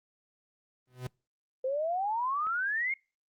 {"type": "tone with exponential growth", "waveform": "45% pulse", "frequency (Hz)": 126.3, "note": "B2", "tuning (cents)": 39, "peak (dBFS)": -31, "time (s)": [0.87, 1.07], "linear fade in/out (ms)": 5, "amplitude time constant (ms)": 43}
{"type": "exponential sweep", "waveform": "sine", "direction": "up", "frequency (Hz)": [508, 2185], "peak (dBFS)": -28, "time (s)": [1.64, 2.94], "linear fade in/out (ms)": 5}
{"type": "click", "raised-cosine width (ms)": 0.5, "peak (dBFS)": -33, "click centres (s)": 2.469}
{"effects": ["noise-tail reverb RT60 0.3 s tail -26 dB re dry", "Opus 24 kbps"]}